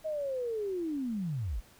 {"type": "linear sweep", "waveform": "sine", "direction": "down", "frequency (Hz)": [638, 38.25], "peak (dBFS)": -31, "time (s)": [0.04, 1.61], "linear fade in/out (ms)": 20, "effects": ["pink hiss -59 dBFS RMS until 1.79 s"]}